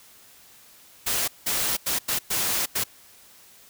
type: noise bursts at uneven times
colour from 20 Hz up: white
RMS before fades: -25 dBFS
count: 6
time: 1.06-1.28 / 1.46-1.77 / 1.86-1.99 / 2.08-2.19 / 2.3-2.66 / 2.75-2.84 s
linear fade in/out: 10 ms
effects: white hiss -52 dBFS RMS until 3.69 s